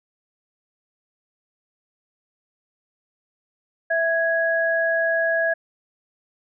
sine tone pair together, 659.3 / 1661.3 Hz, E5 / G#6, 0 / 0 cents, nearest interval octave + major third, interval 1600 cents, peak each -21 dBFS, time 3.9-5.54 s, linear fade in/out 10 ms, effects none

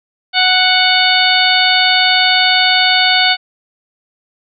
harmonic tone with a mistuned harmonic, 740 Hz, F#5, in tune, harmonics 1 / 2 / 3 / 4 / 5 / 6, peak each -16 / -16 / -16 / -16 / -16 / -16 dBFS, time 0.33-3.37 s, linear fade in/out 50 ms, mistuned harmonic 5, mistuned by -31 cents, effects none

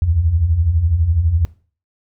sine beating tone pair, 73.42 / 85.42 Hz, D2 / F2, 0 / -38 cents, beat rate 12 Hz, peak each -20 / -13 dBFS, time 0.02-1.45 s, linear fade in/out 0 ms, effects noise-tail reverb RT60 0.4 s tail -20 dB re dry

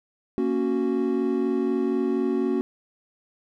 triangle chord, F# major, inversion first, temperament equal, 233.1 / 277.2 / 370 Hz, A#3 / C#4 / F#4, 0 / 0 / 0 cents, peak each -25 / -24 / -23 dBFS, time 0.38-2.61 s, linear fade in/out 0 ms, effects none

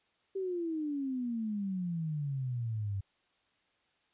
sine exponential sweep, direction down, 392 to 96 Hz, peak -32 dBFS, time 0.35-3.01 s, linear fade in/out 10 ms, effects white hiss -73 dBFS RMS until 4.13 s + resampled to 8000 Hz

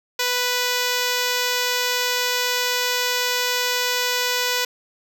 5% pulse tone, 493.9 Hz, B4, in tune, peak -8 dBFS, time 0.19-4.65 s, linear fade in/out 5 ms, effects none

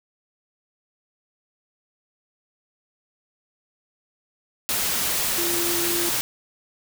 sine tone in noise, 343.7 Hz, F4, 28 cents flat, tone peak -27 dBFS, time 5.38-6.09 s, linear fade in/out 0 ms, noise white, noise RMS -24 dBFS, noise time 4.69-6.21 s, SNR -6 dB, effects none

